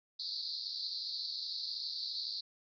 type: band-pass noise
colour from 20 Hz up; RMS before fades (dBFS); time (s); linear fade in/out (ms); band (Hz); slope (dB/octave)
white; -40; 0.19-2.41; 10; 4000 to 4800; 96
effects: none